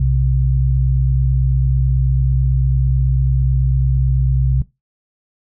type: tone pair together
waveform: sine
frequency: 61.73 / 130.81 Hz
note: B1 / C3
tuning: 0 / 0 cents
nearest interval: octave + minor second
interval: 1300 cents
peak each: -15 dBFS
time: 0-4.62 s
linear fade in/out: 5 ms
effects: noise-tail reverb RT60 0.2 s tail -18 dB re dry